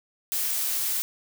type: noise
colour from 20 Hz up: blue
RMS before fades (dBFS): -27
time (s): 0.32-1.02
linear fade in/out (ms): 0
effects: none